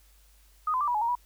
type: tone with pitch steps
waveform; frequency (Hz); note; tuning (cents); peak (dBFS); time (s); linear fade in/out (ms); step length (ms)
sine; 1242 / 1019 / 1175 / 971 / 848 / 932 / 974; D#6 / C6 / D6 / B5 / G#5 / A#5 / B5; -3 / -46 / +1 / -30 / +36 / -1 / -24; -24; 0.67-1.153; 5; 69
effects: added 50 Hz sine -57 dBFS peak until 1.25 s + white hiss -63 dBFS RMS until 1.25 s